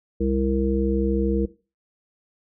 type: harmonic tone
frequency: 66.4 Hz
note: C2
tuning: 26 cents sharp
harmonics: 1 / 3 / 5 / 7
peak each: -25 / -25 / -25 / -25 dBFS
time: 0.2-1.46 s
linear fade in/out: 10 ms
effects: noise-tail reverb RT60 0.3 s tail -17 dB re dry